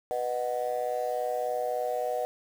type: chord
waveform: sine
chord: B major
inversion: none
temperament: just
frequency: 493.9 / 617.4 / 740.8 Hz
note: B4 / D#5 / F#5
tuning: 0 / -14 / +2 cents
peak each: -31 dBFS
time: 0.11-2.25 s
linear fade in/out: 0 ms
effects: tanh soft clip ceiling -20 dBFS + 8-bit